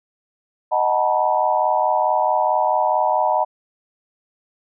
sine chord, B dominant seventh, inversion first, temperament equal with one note detuned, 622.3 / 740 / 880 / 964.6 Hz, D#5 / F#5 / A5 / B5, 0 / 0 / 0 / -41 cents, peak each -21 dBFS, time 0.71-3.45 s, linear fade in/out 20 ms, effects none

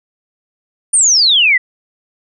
sine exponential sweep, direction down, 9400 to 1921 Hz, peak -7 dBFS, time 0.93-1.58 s, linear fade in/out 10 ms, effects none

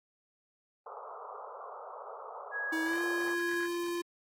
white band-pass noise, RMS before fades -45 dBFS, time 0.86-3.35 s, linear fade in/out 5 ms, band 420 to 1300 Hz, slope 96 dB/octave
sine tone, 1661.2 Hz, G#6, in tune, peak -33 dBFS, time 2.51-3.69 s, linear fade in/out 50 ms
square tone with pitch glide, 320.9 to 345.9 Hz, E4 to F4, -46 to -17 cents, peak -33 dBFS, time 2.72-4.02 s, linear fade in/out 10 ms, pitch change +129 cents, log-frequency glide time 2.84-3.02 s
effects AAC 64 kbps

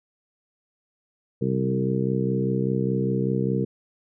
harmonic tone with a mistuned harmonic, 65 Hz, C2, 11 cents flat, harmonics 2 / 3 / 4 / 5 / 6 / 7, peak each -26 / -26 / -31 / -32 / -30 / -29 dBFS, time 1.41-3.65 s, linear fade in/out 10 ms, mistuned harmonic 2, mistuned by +20 cents, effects none

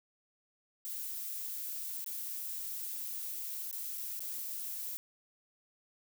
violet noise with dropouts, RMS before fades -40 dBFS, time 0.85-4.97 s, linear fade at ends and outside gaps 0 ms, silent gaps 2.044-2.062 / 3.712-3.728 / 3.975-3.979 / 4.193-4.205 s, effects none

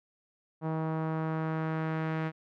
sawtooth tone with low-pass filter sweep, 159.2 Hz, D#3, 40 cents sharp, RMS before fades -32 dBFS, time 0.61-2.32 s, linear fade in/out 50 ms, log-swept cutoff 970 to 2000 Hz, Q 1.4, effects none

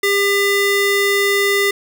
square ring-modulated tone, 800 Hz, G5, 35 cents sharp, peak -11 dBFS, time 0.03-1.71 s, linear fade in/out 5 ms, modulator 1200 Hz, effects none

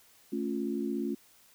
sine chord, A augmented, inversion none, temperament equal with one note detuned, 220 / 277.2 / 351 Hz, A3 / C#4 / E#4, 0 / 0 / +9 cents, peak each -34 / -34 / -35 dBFS, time 0.32-1.15 s, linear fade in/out 10 ms, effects white hiss -61 dBFS RMS until 1.54 s

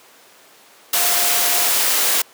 sine tone in noise, 705 Hz, F5, 16 cents sharp, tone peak -28 dBFS, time 0.95-1.69 s, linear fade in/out 5 ms, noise white, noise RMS -17 dBFS, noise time 0.93-2.22 s, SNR -14 dB, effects pink hiss -47 dBFS RMS until 2.33 s + high-pass 400 Hz 12 dB/octave

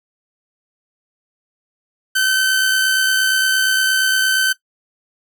sawtooth tone with amplitude modulation, 1534 Hz, G6, 38 cents flat, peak -9 dBFS, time 2.15-4.53 s, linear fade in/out 10 ms, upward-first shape sine, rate 68.6 Hz, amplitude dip 30%, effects noise-tail reverb RT60 0.1 s tail -17 dB re dry

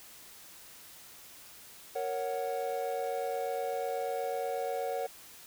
triangle chord, F# major, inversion first, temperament equal, 466.2 / 554.4 / 740 Hz, A#4 / C#5 / F#5, 0 / 0 / 0 cents, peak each -34 dBFS, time 1.95-5.07 s, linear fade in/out 10 ms, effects white hiss -52 dBFS RMS until 5.46 s

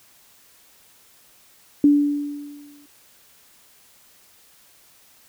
sine tone with exponential decay, 289.8 Hz, D4, 23 cents flat, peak -9 dBFS, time 1.84-2.86 s, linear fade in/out 2 ms, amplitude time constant 220 ms, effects white hiss -54 dBFS RMS until 5.28 s

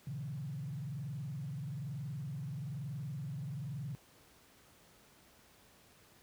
sine tone with frequency modulation, 140.4 Hz, C#3, 22 cents sharp, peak -38 dBFS, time 0.07-3.95 s, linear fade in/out 0 ms, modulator 21.1 Hz, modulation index 1.1, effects pink hiss -63 dBFS RMS until 6.22 s + high-pass 60 Hz 12 dB/octave

